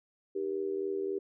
sine tone with amplitude modulation, 392 Hz, G4, in tune, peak -27 dBFS, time 0.35-1.19 s, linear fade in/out 10 ms, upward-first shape sine, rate 83.6 Hz, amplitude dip 80%, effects none

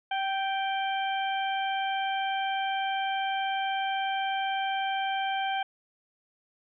harmonic tone with a mistuned harmonic, 784 Hz, G5, in tune, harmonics 1 / 2 / 3 / 4, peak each -28 / -35 / -38 / -37 dBFS, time 0.11-5.63 s, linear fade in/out 5 ms, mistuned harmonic 1, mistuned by -19 cents, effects none

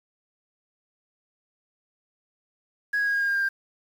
sine tone with pitch steps, 1661.2 / 1650.7 / 1640.2 / 1629.8 / 1619.5 / 1609.3 / 1599.1 / 1588.9 Hz, G#6 / G#6 / G#6 / G#6 / G#6 / G6 / G6 / G6, 0 / -11 / -22 / -33 / -44 / +45 / +34 / +23 cents, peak -20 dBFS, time 2.93-3.49 s, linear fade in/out 10 ms, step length 70 ms, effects tanh soft clip ceiling -19 dBFS + 8-bit

